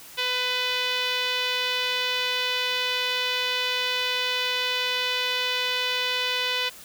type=tone with low-pass filter; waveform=5% pulse; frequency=499.7 Hz; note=B4; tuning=20 cents sharp; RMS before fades=-26 dBFS; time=0.17-6.7 s; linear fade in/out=20 ms; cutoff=3400 Hz; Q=2.1; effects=white hiss -45 dBFS RMS until 6.84 s